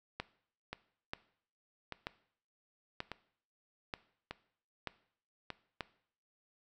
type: two click trains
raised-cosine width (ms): 0.3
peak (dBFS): -24 / -21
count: 5 / 7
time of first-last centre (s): 0.73-5.503 / 0.2-5.807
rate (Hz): 0.838 / 1.07
effects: noise-tail reverb RT60 0.6 s tail -18 dB re dry